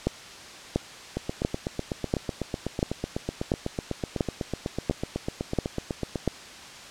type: two click trains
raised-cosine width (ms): 2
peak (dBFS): -9 / -14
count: 10 / 41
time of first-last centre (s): 0.07-6.277 / 1.17-6.158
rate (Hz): 1.45 / 8.02
effects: white hiss -43 dBFS RMS until 6.9 s + low-pass 6000 Hz 12 dB/octave